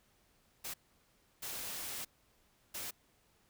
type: noise bursts at uneven times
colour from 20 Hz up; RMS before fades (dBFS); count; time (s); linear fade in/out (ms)
white; -42; 3; 0.64-0.74 / 1.42-2.05 / 2.74-2.91; 10
effects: pink hiss -71 dBFS RMS until 3.49 s